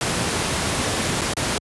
pink noise with dropouts, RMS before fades -22 dBFS, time 0.01-1.58 s, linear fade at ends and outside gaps 1 ms, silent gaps 1.211-1.216 / 1.336-1.368 s, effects high-pass 80 Hz 12 dB/octave + resampled to 24000 Hz

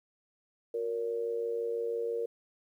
sine tone with amplitude modulation, 465.8 Hz, A#4, 1 cent flat, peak -27 dBFS, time 0.74-2.26 s, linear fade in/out 5 ms, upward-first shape sine, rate 106 Hz, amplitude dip 70%, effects 11-bit

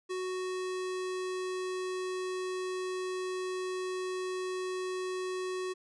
square tone, 370 Hz, F#4, in tune, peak -34 dBFS, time 0.09-5.74 s, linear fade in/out 20 ms, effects resampled to 22050 Hz

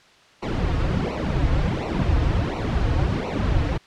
brown noise with flanger, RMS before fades -22 dBFS, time 0.42-3.78 s, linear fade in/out 10 ms, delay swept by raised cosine 0.59 to 5.19 ms, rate 1.4 Hz, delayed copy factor -0.9, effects white hiss -52 dBFS RMS until 3.86 s + low-pass 4000 Hz 12 dB/octave

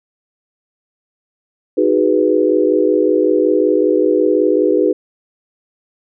sine chord, G# minor seventh, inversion second, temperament equal, 311.1 / 370 / 415.3 / 493.9 Hz, D#4 / F#4 / G#4 / B4, 0 / 0 / 0 / 0 cents, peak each -16 dBFS, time 1.77-4.93 s, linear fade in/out 10 ms, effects none

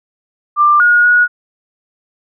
sine tone with pitch steps, 1187 / 1440 / 1455 Hz, D6 / F#6 / F#6, +18 / -47 / -29 cents, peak -6 dBFS, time 0.56-1.28 s, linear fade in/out 50 ms, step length 240 ms, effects none

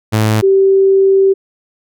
sawtooth / sine tone pair in turn, 108.6 / 387.7 Hz, A2 / G4, -22 / -19 cents, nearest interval octave + minor seventh, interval 2203 cents, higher second, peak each -6 dBFS, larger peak neither, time 0.12-0.42 / 0.42-1.34 s, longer second, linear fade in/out 20 ms, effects none

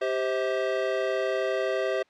square chord, C major, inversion second, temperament equal with one note detuned, 392 / 523.3 / 642.7 Hz, G4 / C5 / E5, 0 / 0 / -44 cents, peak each -30 dBFS, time 0.01-2.03 s, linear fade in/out 10 ms, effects white hiss -64 dBFS RMS until 2.09 s + low-pass 3000 Hz 12 dB/octave

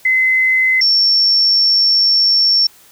sine tone pair in turn, 2047 / 5448 Hz, C7 / F8, -38 / -44 cents, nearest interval octave + perfect fourth, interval 1694 cents, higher second, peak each -10 / -9 dBFS, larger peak second, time 0.05-0.81 / 0.81-2.67 s, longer second, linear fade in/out 5 ms, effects white hiss -46 dBFS RMS until 2.91 s

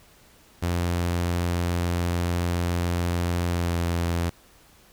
sawtooth tone with pitch glide, 87 to 85.51 Hz, F2 to F2, -6 to -36 cents, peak -19 dBFS, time 0.62-4.3 s, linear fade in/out 10 ms, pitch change -30 cents, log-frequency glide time 3.52-3.76 s, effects pink hiss -55 dBFS RMS until 4.92 s

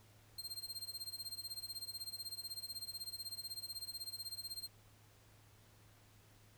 sawtooth tone with tremolo, 4186 Hz, C8, in tune, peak -38 dBFS, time 0.38-4.68 s, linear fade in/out 5 ms, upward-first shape sine, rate 16 Hz, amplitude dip 90%, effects added 105 Hz sine -65 dBFS peak until 6.57 s + pink hiss -67 dBFS RMS until 6.57 s

